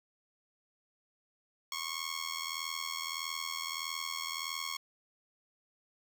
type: tone with amplitude modulation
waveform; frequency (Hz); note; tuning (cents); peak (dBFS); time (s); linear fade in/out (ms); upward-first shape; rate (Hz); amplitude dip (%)
10% pulse; 1094; C#6; -23; -24; 1.72-4.77; 2; sine; 81.6; 80
effects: none